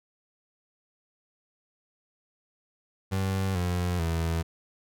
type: tone with pitch steps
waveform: 30% pulse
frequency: 96 / 89.06 / 82.61 Hz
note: G2 / F2 / E2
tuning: -36 / +34 / +4 cents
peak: -23 dBFS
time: 3.11-4.43 s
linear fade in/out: 20 ms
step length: 440 ms
effects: none